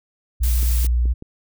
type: tone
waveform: sine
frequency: 60 Hz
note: B1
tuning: 49 cents flat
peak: -15 dBFS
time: 0.4-1.14 s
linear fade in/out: 20 ms
type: noise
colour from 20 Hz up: blue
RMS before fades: -29 dBFS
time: 0.43-0.87 s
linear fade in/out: 5 ms
type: clicks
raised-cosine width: 3 ms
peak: -22 dBFS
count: 4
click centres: 0.63 / 0.847 / 1.056 / 1.224 s
effects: none